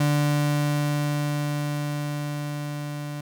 35% pulse tone with level ramp, 146.8 Hz, D3, in tune, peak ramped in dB -17 to -29 dBFS, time 0-3.21 s, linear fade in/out 5 ms, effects none

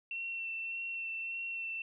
sine tone with vibrato, 2704 Hz, E7, 43 cents sharp, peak -36 dBFS, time 0.11-1.82 s, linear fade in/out 2 ms, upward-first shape sine, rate 1.7 Hz, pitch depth 15 cents each way, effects none

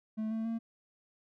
triangle tone with pitch steps, 218 / 222.8 / 227.8 Hz, A3 / A3 / A#3, -16 / +22 / -40 cents, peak -30 dBFS, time 0.17-0.59 s, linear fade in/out 20 ms, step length 140 ms, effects none

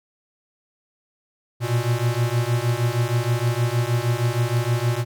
square beating tone pair, 116.54 / 122.94 Hz, A#2 / B2, 0 / -7 cents, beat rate 6.4 Hz, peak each -23 dBFS, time 1.6-5.05 s, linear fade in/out 50 ms, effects none

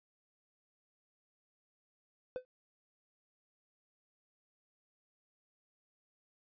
triangle tone with exponential decay, 507 Hz, B4, 45 cents sharp, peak -30 dBFS, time 2.36-2.45 s, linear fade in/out 0 ms, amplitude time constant 19 ms, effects resampled to 11025 Hz

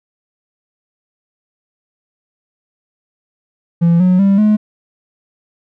triangle tone with pitch steps, 169.5 / 182.72 / 196.97 / 212.3 Hz, E3 / F#3 / G3 / G#3, +49 / -21 / +9 / +38 cents, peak -5 dBFS, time 3.81-4.57 s, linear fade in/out 20 ms, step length 190 ms, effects tanh soft clip ceiling -1 dBFS

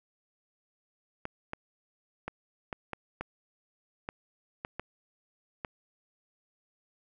clicks, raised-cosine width 0.5 ms, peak -20 dBFS, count 10, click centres 1.254 / 1.534 / 2.28 / 2.728 / 2.933 / 3.21 / 4.089 / 4.649 / 4.796 / 5.648 s, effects none

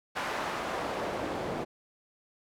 pink noise with band-pass filter sweep, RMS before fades -34 dBFS, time 0.15-1.65 s, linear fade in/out 20 ms, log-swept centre 1200 to 430 Hz, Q 0.86, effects none

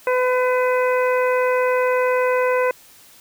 harmonic tone, 504 Hz, B4, 35 cents sharp, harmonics 1 / 2 / 3 / 4 / 5, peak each -17 / -23 / -27 / -29 / -31 dBFS, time 0.07-2.71 s, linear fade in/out 2 ms, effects white hiss -48 dBFS RMS until 3.2 s

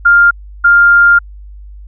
sine tone pair in turn, 1401 / 1401 Hz, F6 / F6, +5 / +5 cents, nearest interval unison, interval 0 cents, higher neither, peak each -3 dBFS, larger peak neither, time 0.05-0.31 / 0.64-1.19 s, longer second, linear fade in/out 10 ms, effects added 50 Hz sine -29 dBFS peak until 1.87 s

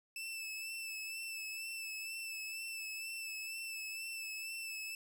sawtooth tone with vibrato, 2637 Hz, E7, in tune, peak -38 dBFS, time 0.16-4.95 s, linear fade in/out 2 ms, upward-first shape sine, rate 2.1 Hz, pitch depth 32 cents each way, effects none

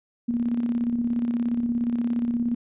sine tone with tremolo, 237.3 Hz, A#3, 31 cents sharp, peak -20 dBFS, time 0.28-2.55 s, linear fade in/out 10 ms, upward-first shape square, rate 17 Hz, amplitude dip 45%, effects resampled to 8000 Hz

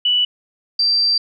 sine tone pair in turn, 2960 / 4695 Hz, F#7 / D8, 0 / -1 cents, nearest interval minor sixth, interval 799 cents, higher second, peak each -13 dBFS, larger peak neither, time 0.05-0.25 / 0.79-1.18 s, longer second, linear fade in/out 5 ms, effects none

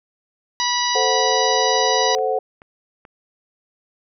harmonic tone, 976 Hz, B5, 21 cents flat, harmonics 1 / 2 / 3 / 4 / 5 / 6, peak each -22 / -26 / -28 / -25 / -25 / -27 dBFS, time 0.6-2.15 s, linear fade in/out 0 ms
sine chord, F# diminished, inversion first, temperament equal, 440 / 523.3 / 740 Hz, A4 / C5 / F#5, 0 / 0 / 0 cents, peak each -22 dBFS, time 0.95-2.39 s, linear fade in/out 5 ms
click train, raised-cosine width 0.5 ms, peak -28 dBFS, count 5, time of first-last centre 1.32-3.052 s, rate 2.31 Hz
effects none

